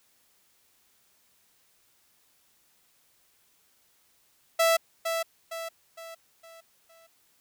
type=tone with echo; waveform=sawtooth; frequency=660 Hz; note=E5; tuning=2 cents sharp; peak=-16 dBFS; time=4.59-4.77 s; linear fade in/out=10 ms; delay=460 ms; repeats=5; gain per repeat=-7 dB; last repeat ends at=7.07 s; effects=white hiss -66 dBFS RMS until 7.4 s